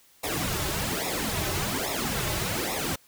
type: noise with flanger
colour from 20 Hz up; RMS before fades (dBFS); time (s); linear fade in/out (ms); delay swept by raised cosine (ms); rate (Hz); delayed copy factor
pink; -29; 0.23-2.96; 10; 0.65 to 4.25; 1.2; -0.85
effects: white hiss -59 dBFS RMS until 3.07 s